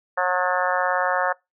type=harmonic tone with a mistuned harmonic; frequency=181.7 Hz; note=F#3; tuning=31 cents flat; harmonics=3 / 4 / 5 / 6 / 7 / 8 / 9 / 10; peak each=-25 / -26 / -27 / -28 / -28 / -29 / -30 / -30 dBFS; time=0.17-1.33 s; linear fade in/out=10 ms; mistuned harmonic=10; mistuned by=-51 cents; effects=noise-tail reverb RT60 0.2 s tail -24 dB re dry